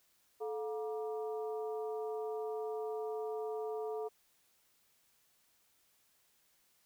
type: harmonic tone with a mistuned harmonic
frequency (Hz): 237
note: A#3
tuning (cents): +29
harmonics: 2 / 3 / 4 / 5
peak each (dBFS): -37 / -45 / -50 / -53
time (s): 0.4-4.09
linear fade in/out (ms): 20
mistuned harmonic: 2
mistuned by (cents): -150
effects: white hiss -72 dBFS RMS until 6.85 s